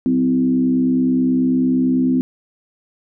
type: tone with frequency modulation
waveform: sine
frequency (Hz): 257.1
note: C4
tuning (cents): -30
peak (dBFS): -13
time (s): 0.06-2.21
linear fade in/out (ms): 0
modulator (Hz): 69.2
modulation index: 0.69
effects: none